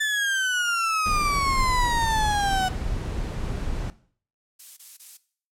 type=exponential sweep; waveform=35% pulse; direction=down; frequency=1760 to 740 Hz; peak=-20 dBFS; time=0-2.69 s; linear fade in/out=10 ms
type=noise; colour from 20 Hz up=brown; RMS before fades=-28 dBFS; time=1.06-3.9 s; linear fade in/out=0 ms
type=noise bursts; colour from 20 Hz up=violet; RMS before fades=-38 dBFS; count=3; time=4.59-5.174 s; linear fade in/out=10 ms; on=180 ms; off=22 ms
effects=noise-tail reverb RT60 0.5 s tail -17 dB re dry + low-pass 10000 Hz 12 dB/octave

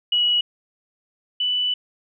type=tone pair in turn; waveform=sine; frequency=2923 / 2978 Hz; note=F#7 / F#7; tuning=-22 / +11 cents; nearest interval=unison; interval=33 cents; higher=second; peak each=-16 / -19 dBFS; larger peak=first; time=0.12-0.41 / 1.4-1.74 s; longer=second; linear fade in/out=5 ms; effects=none

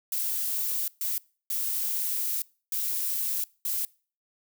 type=noise bursts at uneven times; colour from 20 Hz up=violet; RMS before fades=-29 dBFS; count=5; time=0.12-0.88 / 1.01-1.18 / 1.5-2.42 / 2.72-3.44 / 3.65-3.85 s; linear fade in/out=2 ms; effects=noise-tail reverb RT60 0.4 s tail -24 dB re dry

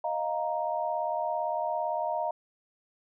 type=chord; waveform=sine; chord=Eb suspended second; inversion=none; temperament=just; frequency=622.3 / 700 / 933.4 Hz; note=Eb5 / F5 / Bb5; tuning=0 / +4 / +2 cents; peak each=-32 dBFS; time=0.04-2.31 s; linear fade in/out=5 ms; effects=none

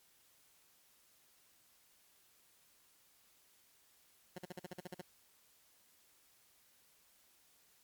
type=tone bursts; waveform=15% pulse; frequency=180.6 Hz; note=F#3; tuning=42 cents flat; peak=-37 dBFS; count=10; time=4.36-5.014 s; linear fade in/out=5 ms; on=24 ms; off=46 ms; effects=white hiss -69 dBFS RMS until 7.83 s + MP3 96 kbps

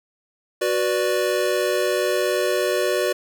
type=chord; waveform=square; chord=B minor; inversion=second; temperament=equal with one note detuned; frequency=370 / 490.2 / 587.3 Hz; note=F#4 / B4 / D5; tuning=0 / -13 / 0 cents; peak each=-24 / -25 / -24 dBFS; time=0.61-3.13 s; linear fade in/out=10 ms; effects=none

